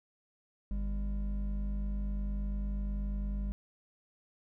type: tone pair together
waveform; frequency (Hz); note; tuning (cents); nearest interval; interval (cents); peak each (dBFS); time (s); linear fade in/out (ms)
triangle; 50.07 / 201.8; G1 / G#3; +37 / -49; 2 octaves; 2414; -30 / -39; 0.71-3.52; 0
effects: none